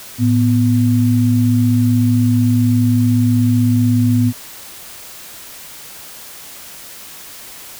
sine tone pair together, 110.52 / 246.9 Hz, A2 / B3, +8 / 0 cents, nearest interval octave + major second, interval 1392 cents, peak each -13 dBFS, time 0.18-4.33 s, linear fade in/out 50 ms, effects white hiss -35 dBFS RMS until 7.79 s

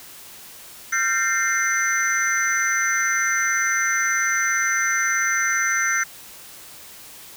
sine tone cluster, 1379 / 1561 / 1819 / 2101 / 6040 Hz, F6 / G6 / A#6 / C7 / F#8, -22 / -8 / -43 / +7 / +35 cents, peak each -25 dBFS, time 0.92-6.04 s, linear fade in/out 10 ms, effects white hiss -42 dBFS RMS until 7.36 s

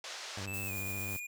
white band-pass noise, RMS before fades -44 dBFS, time 0.04-0.46 s, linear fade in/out 2 ms, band 480 to 6200 Hz, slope 24 dB/octave
sawtooth tone with vibrato, 98 Hz, G2, in tune, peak -36 dBFS, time 0.37-1.17 s, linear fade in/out 5 ms, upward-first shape sine, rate 14 Hz, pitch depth 83 cents each way
square tone with pitch glide, 2631 to 2441 Hz, E7 to D#7, -4 to -34 cents, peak -40 dBFS, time 0.47-1.27 s, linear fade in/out 10 ms, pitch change -130 cents, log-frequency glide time 0.66-0.73 s
violet noise with tremolo, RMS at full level -41 dBFS, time 0.53-1.2 s, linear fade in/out 10 ms, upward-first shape sine, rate 8.8 Hz, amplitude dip 30%
effects none

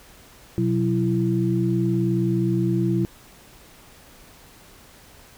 sine tone cluster, 124.9 / 184 / 334.3 Hz, B2 / F#3 / E4, +20 / -9 / +24 cents, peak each -23 dBFS, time 0.58-3.05 s, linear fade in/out 0 ms, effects pink hiss -49 dBFS RMS until 5.37 s

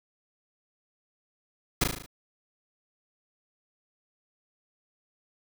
pink noise with echo, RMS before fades -23 dBFS, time 1.81-1.84 s, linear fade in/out 5 ms, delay 37 ms, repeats 6, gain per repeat -4 dB, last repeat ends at 2.062 s, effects none

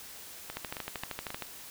two click trains, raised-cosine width 0.3 ms, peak -21 / -19 dBFS, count 4 / 12, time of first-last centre 0.5-1.304 / 0.57-1.423 s, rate 3.73 / 12.9 Hz, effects white hiss -47 dBFS RMS until 1.7 s

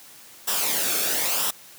white noise with flanger, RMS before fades -24 dBFS, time 0.47-1.51 s, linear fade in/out 10 ms, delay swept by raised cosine 0.45 to 1.03 ms, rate 1 Hz, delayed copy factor -0.6, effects white hiss -47 dBFS RMS until 1.78 s + high-pass 100 Hz 12 dB/octave

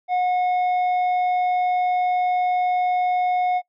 sine tone with tanh clipping, 726 Hz, F#5, 33 cents flat, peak -19 dBFS, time 0.08-3.62 s, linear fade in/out 50 ms, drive 6 dB, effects noise-tail reverb RT60 0.1 s tail -23 dB re dry

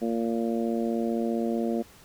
harmonic tone, 115.4 Hz, A#2, 17 cents flat, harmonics 2 / 3 / 4 / 5 / 6, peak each -27 / -31 / -33 / -35 / -37 dBFS, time 0.01-1.83 s, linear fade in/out 20 ms, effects pink hiss -53 dBFS RMS until 2.04 s

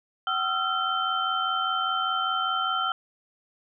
sine tone cluster, 757 / 1283 / 1368 / 3095 Hz, F#5 / E6 / F6 / G7, +39 / -47 / -36 / -23 cents, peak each -32 / -32 / -26 / -31 dBFS, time 0.27-2.92 s, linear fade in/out 2 ms, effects none

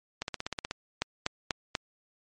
two click trains, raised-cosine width 0.2 ms, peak -10 / -15 dBFS, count 4 / 9, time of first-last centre 1.02-1.752 / 0.22-0.711 s, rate 4.1 / 16.3 Hz, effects MP3 48 kbps

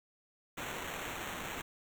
blue noise with sample-and-hold, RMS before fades -41 dBFS, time 0.57-1.62 s, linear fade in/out 10 ms, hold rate 4900 Hz, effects none

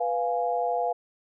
sine chord, F diminished, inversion second, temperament equal, 493.9 / 698.5 / 830.6 Hz, Cb5 / F5 / Ab5, 0 / 0 / 0 cents, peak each -29 / -26 / -31 dBFS, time 0-0.93 s, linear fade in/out 10 ms, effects none

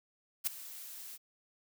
blue noise with ADSR envelope, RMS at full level -29 dBFS, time 0.44-1.18 s, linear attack 30 ms, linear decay 6 ms, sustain -18 dB, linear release 28 ms, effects none

